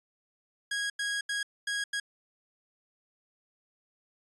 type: tone bursts at uneven times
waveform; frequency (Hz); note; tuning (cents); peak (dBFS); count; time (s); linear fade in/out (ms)
sawtooth; 1647; G#6; -15; -26; 5; 0.71-0.9 / 0.99-1.21 / 1.29-1.43 / 1.67-1.84 / 1.93-2; 5
effects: resampled to 24000 Hz